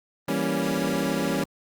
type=chord; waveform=25% pulse; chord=E diminished seventh; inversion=none; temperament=equal; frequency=164.81 / 196 / 233.1 / 277.2 Hz; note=E3 / G3 / Bb3 / Db4; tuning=0 / 0 / 0 / 0 cents; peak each=-27 / -25 / -27 / -24 dBFS; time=0.28-1.44 s; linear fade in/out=5 ms; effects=Opus 32 kbps